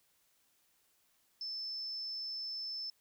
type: tone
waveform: sine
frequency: 5274 Hz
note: E8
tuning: in tune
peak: -38 dBFS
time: 1.41-2.9 s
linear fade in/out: 2 ms
effects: white hiss -73 dBFS RMS until 3 s